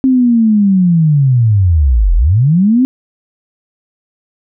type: linear two-way sweep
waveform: sine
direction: down then up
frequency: 266.3 to 38.16 to 266.3 Hz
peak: -6 dBFS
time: 0.04-2.85 s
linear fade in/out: 0 ms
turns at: 2.15 s
effects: none